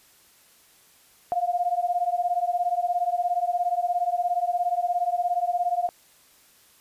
sine beating tone pair, 698.5 / 715.5 Hz, F5 / F5, 0 / +42 cents, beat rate 17 Hz, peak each -25 dBFS, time 1.32-5.89 s, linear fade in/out 0 ms, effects white hiss -57 dBFS RMS until 6.8 s + resampled to 32000 Hz

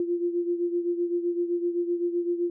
sine beating tone pair, 346.1 / 353.9 Hz, F4 / F4, -16 / +23 cents, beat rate 7.8 Hz, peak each -25 / -31 dBFS, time 0-2.5 s, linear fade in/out 2 ms, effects none

